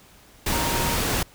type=tone in noise; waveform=sine; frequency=932.3 Hz; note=A#5; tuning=in tune; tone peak=-29 dBFS; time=0.52-0.96 s; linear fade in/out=5 ms; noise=pink; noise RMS=-24 dBFS; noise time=0.46-1.23 s; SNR=-8 dB; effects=pink hiss -52 dBFS RMS until 1.34 s